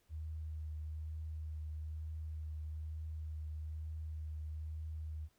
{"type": "tone with vibrato", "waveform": "sine", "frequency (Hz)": 77.8, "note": "D#2", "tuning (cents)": 0, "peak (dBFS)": -40, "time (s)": [0.09, 5.29], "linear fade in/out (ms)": 50, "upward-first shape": "triangle", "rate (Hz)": 1.1, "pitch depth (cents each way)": 20, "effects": ["pink hiss -75 dBFS RMS until 5.38 s"]}